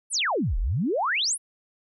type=exponential two-way sweep; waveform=sine; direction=down then up; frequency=11450 to 34 to 11450 Hz; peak=-22 dBFS; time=0.1-1.38 s; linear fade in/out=50 ms; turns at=0.58 s; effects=none